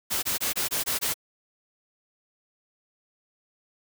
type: noise bursts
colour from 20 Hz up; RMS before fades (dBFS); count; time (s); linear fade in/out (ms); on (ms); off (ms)
white; -27; 7; 0.1-1.142; 20; 130; 22
effects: none